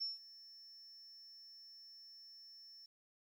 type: tone with ADSR envelope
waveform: sine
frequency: 5400 Hz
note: E8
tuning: 41 cents sharp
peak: -36 dBFS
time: 0-2.86 s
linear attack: 20 ms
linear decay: 160 ms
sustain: -19 dB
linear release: 5 ms
effects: 12-bit

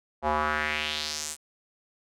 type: tone with band-pass filter sweep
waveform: square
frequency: 76 Hz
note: D#2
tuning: 40 cents flat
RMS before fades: -29 dBFS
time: 0.22-1.37 s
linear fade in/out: 50 ms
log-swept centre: 770 to 8700 Hz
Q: 2.6
effects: none

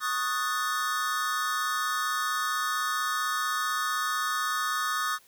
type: chord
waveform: square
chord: D# half-diminished seventh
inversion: third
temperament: equal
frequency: 1108.7 / 1244.5 / 1480 / 1760 Hz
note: C#6 / D#6 / F#6 / A6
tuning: 0 / 0 / 0 / 0 cents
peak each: -36 / -30 / -35 / -35 dBFS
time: 0-5.19 s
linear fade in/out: 50 ms
effects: white hiss -59 dBFS RMS until 5.27 s

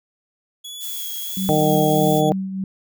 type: tone with vibrato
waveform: sawtooth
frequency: 3365 Hz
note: G#7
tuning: 22 cents sharp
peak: -29 dBFS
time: 0.64-2.3 s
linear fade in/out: 10 ms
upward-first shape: sine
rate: 1.5 Hz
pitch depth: 28 cents each way
type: noise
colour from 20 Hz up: violet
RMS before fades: -30 dBFS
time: 0.79-2.23 s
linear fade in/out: 50 ms
type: tone with tremolo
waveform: sine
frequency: 191.2 Hz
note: G3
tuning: 43 cents flat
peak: -20 dBFS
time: 1.37-2.64 s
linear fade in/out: 2 ms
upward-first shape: triangle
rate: 3.3 Hz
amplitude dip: 55%
type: harmonic tone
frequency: 153.3 Hz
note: D#3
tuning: 25 cents flat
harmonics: 1 / 2 / 3 / 4 / 5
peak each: -21 / -21 / -21 / -21 / -21 dBFS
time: 1.49-2.32 s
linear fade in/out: 0 ms
effects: none

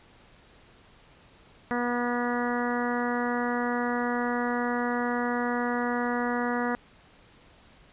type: harmonic tone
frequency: 242.3 Hz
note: B3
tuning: 33 cents flat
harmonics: 1 / 2 / 3 / 4 / 5 / 6 / 7 / 8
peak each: -29 / -32 / -34 / -35 / -36 / -37 / -37 / -38 dBFS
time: 1.71-6.75 s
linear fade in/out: 0 ms
effects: pink hiss -56 dBFS RMS until 7.92 s + resampled to 8000 Hz

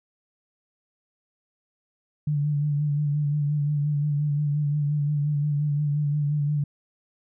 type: tone with vibrato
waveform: sine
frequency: 146.8 Hz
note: D3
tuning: in tune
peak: -21 dBFS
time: 2.27-6.64 s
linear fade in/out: 5 ms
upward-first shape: sine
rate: 5.7 Hz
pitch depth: 38 cents each way
effects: none

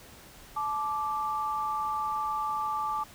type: tone pair together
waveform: sine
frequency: 866 / 1174.7 Hz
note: A5 / D6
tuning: -28 / 0 cents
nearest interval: perfect fourth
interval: 528 cents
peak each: -32 / -30 dBFS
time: 0.56-3.04 s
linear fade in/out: 10 ms
effects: pink hiss -51 dBFS RMS until 3.14 s

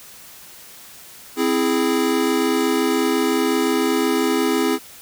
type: chord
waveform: square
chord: C augmented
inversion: none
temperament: equal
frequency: 261.6 / 329.6 / 415.3 Hz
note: C4 / E4 / G#4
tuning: 0 / 0 / 0 cents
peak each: -22 dBFS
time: 1.36-4.79 s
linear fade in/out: 50 ms
effects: white hiss -42 dBFS RMS until 5.01 s

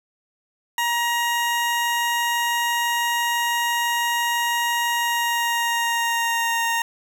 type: tone with pitch glide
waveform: 20% pulse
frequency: 946 to 927.6 Hz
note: A#5 to A#5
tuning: +25 to -9 cents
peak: -15 dBFS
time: 0.78-6.82 s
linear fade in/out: 2 ms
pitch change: -34 cents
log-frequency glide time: 4.95-6.67 s
effects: 8-bit

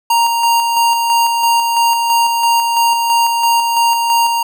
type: tone with tremolo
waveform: square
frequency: 932.3 Hz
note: A#5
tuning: in tune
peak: -10 dBFS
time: 0.1-4.43 s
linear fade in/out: 5 ms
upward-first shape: square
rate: 3 Hz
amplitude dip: 35%
effects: none

